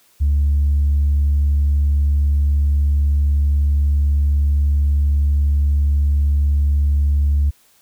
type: tone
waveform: sine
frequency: 71.9 Hz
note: D2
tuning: 36 cents flat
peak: -11 dBFS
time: 0.2-7.51 s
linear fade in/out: 20 ms
effects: tanh soft clip ceiling -10 dBFS + white hiss -55 dBFS RMS until 7.81 s